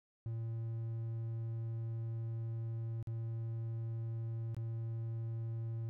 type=tone with dropouts; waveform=triangle; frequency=114 Hz; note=A#2; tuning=38 cents flat; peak=-35 dBFS; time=0.26-5.89 s; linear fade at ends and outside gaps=0 ms; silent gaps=3.027-3.072 / 4.546-4.566 s; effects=none